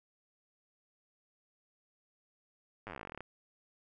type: slowing click train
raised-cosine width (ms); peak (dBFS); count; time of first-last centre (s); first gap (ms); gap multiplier
0.5; -28; 20; 2.87-3.206; 9; 1.07
effects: none